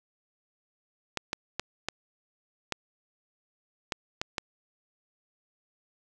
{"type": "clicks", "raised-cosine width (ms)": 0.2, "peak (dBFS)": -12, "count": 8, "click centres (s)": [1.173, 1.331, 1.596, 1.886, 2.723, 3.922, 4.215, 4.382], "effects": []}